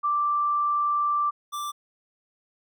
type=tone pair in turn; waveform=sine / square; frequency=1174.7 / 1174.7 Hz; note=D6 / D6; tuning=0 / 0 cents; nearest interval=unison; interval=0 cents; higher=neither; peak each=-21 / -30 dBFS; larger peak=first; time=0.03-1.31 / 1.52-1.72 s; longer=first; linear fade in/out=20 ms; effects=none